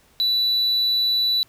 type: tone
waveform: sine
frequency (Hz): 3960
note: B7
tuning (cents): +4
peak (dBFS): -15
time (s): 0.2-1.43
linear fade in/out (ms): 0
effects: tanh soft clip ceiling -16 dBFS + pink hiss -57 dBFS RMS until 1.48 s